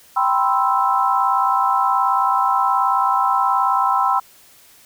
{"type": "chord", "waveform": "sine", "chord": "C major seventh", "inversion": "second", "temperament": "equal", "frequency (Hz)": [784, 987.8, 1046.5, 1318.5], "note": ["G5", "B5", "C6", "E6"], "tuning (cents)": [0, 0, 0, 0], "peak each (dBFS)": -20, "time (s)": [0.16, 4.2], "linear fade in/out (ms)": 10, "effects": ["white hiss -49 dBFS RMS until 4.85 s"]}